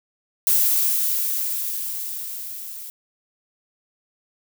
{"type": "noise with level ramp", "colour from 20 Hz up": "violet", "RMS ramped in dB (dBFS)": [-17, -36], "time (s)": [0.47, 2.9], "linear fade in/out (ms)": 0, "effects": []}